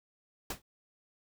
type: noise with exponential decay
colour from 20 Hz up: pink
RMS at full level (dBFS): -31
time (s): 0.5-0.62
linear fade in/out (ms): 5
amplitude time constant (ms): 24
effects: none